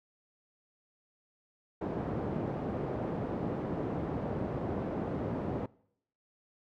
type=band-pass noise; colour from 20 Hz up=pink; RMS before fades=-35 dBFS; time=1.81-5.66 s; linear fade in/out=5 ms; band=120 to 630 Hz; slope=12 dB/octave; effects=noise-tail reverb RT60 0.7 s tail -23 dB re dry